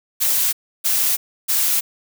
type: noise bursts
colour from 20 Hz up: blue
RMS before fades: -18 dBFS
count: 3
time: 0.2-1.81 s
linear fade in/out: 20 ms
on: 330 ms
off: 310 ms
effects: none